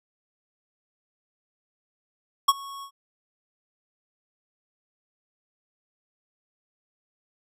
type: tone with ADSR envelope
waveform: square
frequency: 1105 Hz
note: C#6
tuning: 6 cents flat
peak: -13 dBFS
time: 2.48-2.91 s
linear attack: 9 ms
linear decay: 34 ms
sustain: -24 dB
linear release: 81 ms
effects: resampled to 32000 Hz